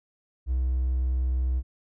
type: tone with hard clipping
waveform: triangle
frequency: 63.5 Hz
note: B1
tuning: 49 cents sharp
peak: -23 dBFS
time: 0.46-1.63 s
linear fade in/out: 50 ms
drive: 4 dB
effects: none